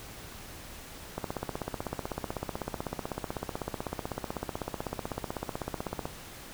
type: click train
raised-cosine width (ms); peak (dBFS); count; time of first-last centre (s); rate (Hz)
1; -18; 79; 1.18-6.055; 16
effects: pink hiss -46 dBFS RMS until 6.53 s